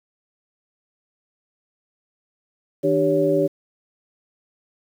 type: tone cluster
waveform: sine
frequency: 158.7 / 299 / 392.2 / 561 Hz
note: D#3 / D4 / G4 / C#5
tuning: +35 / +31 / +1 / +21 cents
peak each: -27 / -22 / -20 / -20 dBFS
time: 2.83-3.48 s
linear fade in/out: 20 ms
effects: 8-bit